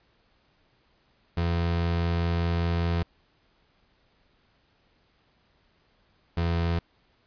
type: tone pair in turn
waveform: 30% pulse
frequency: 85 / 84.51 Hz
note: F2 / E2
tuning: -46 / +44 cents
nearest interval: unison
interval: 10 cents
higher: first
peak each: -21 dBFS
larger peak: neither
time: 1.37-3.03 / 6.37-6.79 s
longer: first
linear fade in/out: 5 ms
effects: pink hiss -66 dBFS RMS until 7.26 s + resampled to 11025 Hz